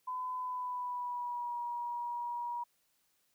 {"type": "tone with pitch glide", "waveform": "sine", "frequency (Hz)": [1010, 957.2], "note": ["B5", "A#5"], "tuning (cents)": [39, 46], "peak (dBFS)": -35, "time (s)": [0.07, 2.64], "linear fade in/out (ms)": 10, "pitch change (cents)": -93, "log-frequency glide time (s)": [0.36, 1.58], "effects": ["white hiss -75 dBFS RMS until 3.34 s"]}